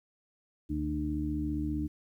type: harmonic tone with a mistuned harmonic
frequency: 75 Hz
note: D2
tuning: 37 cents sharp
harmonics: 1 / 2 / 3 / 4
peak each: -35 / -39 / -40 / -32 dBFS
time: 0.69-1.88 s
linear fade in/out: 20 ms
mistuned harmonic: 1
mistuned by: -50 cents
effects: 11-bit